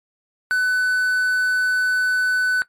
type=tone with quantisation; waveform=triangle; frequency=1500 Hz; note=F#6; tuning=23 cents sharp; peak=-14 dBFS; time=0.51-2.62 s; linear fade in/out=0 ms; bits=7; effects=noise-tail reverb RT60 0.1 s tail -18 dB re dry + MP3 64 kbps